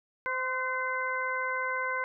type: harmonic tone with a mistuned harmonic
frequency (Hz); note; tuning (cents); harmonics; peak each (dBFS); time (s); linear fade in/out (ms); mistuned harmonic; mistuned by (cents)
516; C5; -24; 1 / 2 / 3 / 4; -37 / -33 / -33 / -35; 0.26-2.04; 0; 3; -30
effects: none